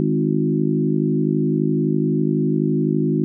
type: harmonic tone with a mistuned harmonic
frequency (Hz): 51.91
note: G#1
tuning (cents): 0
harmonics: 3 / 4 / 5 / 6 / 7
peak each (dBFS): -21 / -22 / -23 / -24 / -24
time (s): 0-3.24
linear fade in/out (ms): 0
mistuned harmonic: 6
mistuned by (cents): +17
effects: none